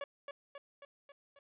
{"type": "tone with echo", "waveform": "sawtooth", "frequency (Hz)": 565, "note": "C#5", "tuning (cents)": 33, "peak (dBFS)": -34, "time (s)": [0.01, 0.04], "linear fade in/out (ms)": 2, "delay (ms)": 270, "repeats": 5, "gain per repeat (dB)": -4, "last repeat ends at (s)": 1.39, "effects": ["resampled to 8000 Hz", "12-bit"]}